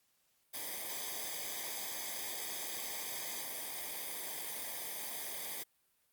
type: noise with comb filter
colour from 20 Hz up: white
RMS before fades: -41 dBFS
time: 0.53-5.64 s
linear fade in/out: 20 ms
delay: 0.72 ms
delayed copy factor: -0.8
effects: white hiss -75 dBFS RMS until 6.12 s + Opus 48 kbps